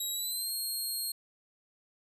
10% pulse tone with pitch glide, 3846 to 4243 Hz, B7 to C8, -47 to +23 cents, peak -25 dBFS, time 0-1.12 s, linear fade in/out 5 ms, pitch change +170 cents, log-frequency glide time 0.11-0.52 s, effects resampled to 32000 Hz

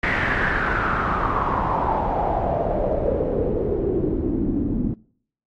pink noise with low-pass filter sweep, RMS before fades -22 dBFS, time 0.03-4.94 s, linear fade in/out 2 ms, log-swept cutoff 2000 to 250 Hz, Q 4.9, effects noise-tail reverb RT60 0.6 s tail -24 dB re dry + AAC 48 kbps

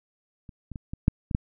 clicks, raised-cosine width 5 ms, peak -30 / -25 / -23 / -21 / -6 / -18 / -10 dBFS, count 7, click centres 0.492 / 0.717 / 0.758 / 0.935 / 1.081 / 1.312 / 1.349 s, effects none

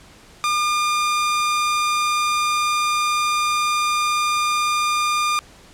sawtooth tone, 1206 Hz, D6, 46 cents sharp, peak -14 dBFS, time 0.44-5.39 s, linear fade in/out 0 ms, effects pink hiss -47 dBFS RMS until 5.73 s + low-pass 9000 Hz 12 dB/octave

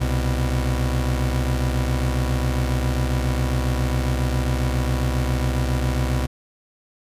30% pulse tone pair together, 65.41 / 123.47 Hz, C2 / B2, 0 / 0 cents, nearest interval major seventh, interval 1100 cents, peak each -18 / -22 dBFS, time 0-6.27 s, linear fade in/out 20 ms, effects resampled to 32000 Hz

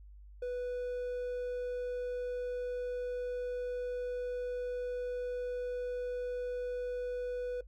triangle tone, 493.9 Hz, B4, in tune, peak -32 dBFS, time 0.42-7.61 s, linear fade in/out 5 ms, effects noise-tail reverb RT60 0.1 s tail -17 dB re dry + added 50 Hz sine -50 dBFS peak until 7.67 s

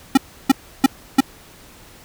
square tone bursts, 268.3 Hz, C4, 44 cents sharp, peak -8 dBFS, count 4, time 0.15-1.206 s, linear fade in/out 5 ms, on 24 ms, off 320 ms, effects pink hiss -45 dBFS RMS until 2.04 s

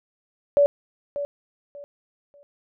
sine tone with echo, 573 Hz, D5, 43 cents flat, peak -13 dBFS, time 0.57-0.66 s, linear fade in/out 0 ms, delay 590 ms, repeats 3, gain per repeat -12 dB, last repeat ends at 2.43 s, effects none

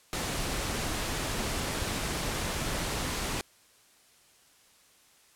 pink noise, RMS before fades -32 dBFS, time 0.13-3.41 s, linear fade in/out 0 ms, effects white hiss -61 dBFS RMS until 5.35 s + low-pass 11000 Hz 12 dB/octave

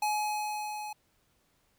square tone with level ramp, 844 Hz, G#5, 28 cents sharp, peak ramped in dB -27 to -38 dBFS, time 0.02-0.93 s, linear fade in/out 5 ms, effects pink hiss -71 dBFS RMS until 1.78 s

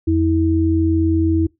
sine tone pair together, 85.8 / 323.9 Hz, F2 / E4, -30 / -30 cents, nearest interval octave + major seventh, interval 2300 cents, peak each -17 / -15 dBFS, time 0.07-1.47 s, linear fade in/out 10 ms, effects noise-tail reverb RT60 0.2 s tail -24 dB re dry

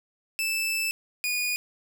sawtooth tone pair in turn, 2637 / 2457 Hz, E7 / D#7, 0 / -22 cents, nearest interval minor second, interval 122 cents, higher first, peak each -22 dBFS, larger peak neither, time 0.39-0.91 / 1.24-1.56 s, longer first, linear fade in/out 0 ms, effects none

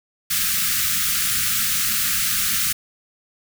white band-stop noise, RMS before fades -21 dBFS, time 0.3-2.73 s, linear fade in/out 10 ms, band 240 to 1200 Hz, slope 96 dB/octave, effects none

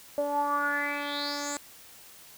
10% pulse tone with low-pass filter sweep, 288.3 Hz, D4, 32 cents flat, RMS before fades -30 dBFS, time 0.18-1.57 s, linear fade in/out 0 ms, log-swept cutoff 590 to 8000 Hz, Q 6.8, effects white hiss -51 dBFS RMS until 2.37 s

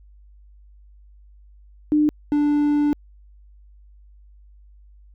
sine / triangle tone pair in turn, 300.5 / 293.6 Hz, D4 / D4, +40 / 0 cents, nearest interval unison, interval 40 cents, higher first, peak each -14 dBFS, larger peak neither, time 1.92-2.09 / 2.32-2.93 s, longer second, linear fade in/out 0 ms, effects added 50 Hz sine -46 dBFS peak until 5.14 s

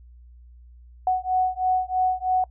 sine beating tone pair, 740 / 743.1 Hz, F#5 / F#5, 0 / +7 cents, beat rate 3.1 Hz, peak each -23 dBFS, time 1.07-2.44 s, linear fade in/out 2 ms, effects noise-tail reverb RT60 0.1 s tail -23 dB re dry + added 60 Hz sine -45 dBFS peak until 2.5 s

